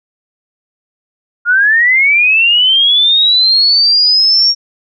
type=linear sweep; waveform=sine; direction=up; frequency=1396.9 to 5588 Hz; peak=-6 dBFS; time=1.45-4.55 s; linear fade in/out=50 ms; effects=none